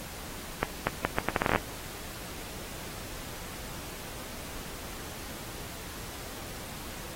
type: accelerating click train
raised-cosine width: 0.5 ms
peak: -9 dBFS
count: 13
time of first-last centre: 0.63-1.56 s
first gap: 240 ms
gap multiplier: 0.75
effects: pink hiss -42 dBFS RMS until 7.15 s + AAC 48 kbps